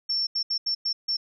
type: tone bursts at uneven times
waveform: sine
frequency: 5420 Hz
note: E8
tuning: 47 cents sharp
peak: -23 dBFS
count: 6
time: 0.09-0.27 / 0.35-0.43 / 0.5-0.58 / 0.66-0.75 / 0.85-0.93 / 1.08-1.17 s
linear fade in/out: 10 ms
effects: none